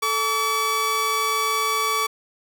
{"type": "tone pair together", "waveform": "sawtooth", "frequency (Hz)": [439.7, 1141.8], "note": ["A4", "D6"], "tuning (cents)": [-1, -49], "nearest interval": "octave + perfect fourth", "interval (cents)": 1652, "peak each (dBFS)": [-25, -17], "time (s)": [0.02, 2.07], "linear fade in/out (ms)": 10, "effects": []}